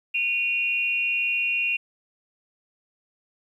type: tone pair together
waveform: sine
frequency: 2460 / 2762 Hz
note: D#7 / F7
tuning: -20 / -20 cents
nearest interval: major second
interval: 200 cents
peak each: -25 / -24 dBFS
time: 0.14-1.77 s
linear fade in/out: 10 ms
effects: 10-bit